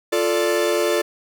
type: chord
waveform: 45% pulse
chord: D minor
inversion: first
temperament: equal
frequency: 349.2 / 440 / 587.3 Hz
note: F4 / A4 / D5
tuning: 0 / 0 / 0 cents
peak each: -22 dBFS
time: 0.12-1.02 s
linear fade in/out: 10 ms
effects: none